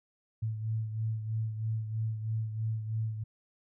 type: beating tone pair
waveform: sine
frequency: 110 / 113.1 Hz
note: A2 / A2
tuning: 0 / +48 cents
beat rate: 3.1 Hz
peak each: -31 / -39 dBFS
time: 0.42-3.24 s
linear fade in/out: 10 ms
effects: none